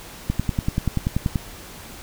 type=click train; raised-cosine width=5 ms; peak=-8 dBFS; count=12; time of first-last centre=0.3-1.358 s; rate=10.4 Hz; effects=pink hiss -40 dBFS RMS until 2.02 s